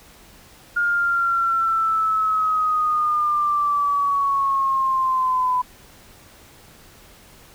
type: linear sweep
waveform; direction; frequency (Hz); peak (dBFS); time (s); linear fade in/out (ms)
sine; down; 1420 to 997; -17; 0.76-5.62; 10
effects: pink hiss -48 dBFS RMS until 7.54 s